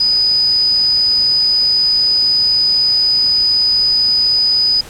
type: tone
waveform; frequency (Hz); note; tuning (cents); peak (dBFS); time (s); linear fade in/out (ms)
sine; 4978; D#8; 0; -10; 0-4.81; 5
effects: pink hiss -35 dBFS RMS until 4.89 s + low-pass 12000 Hz 12 dB/octave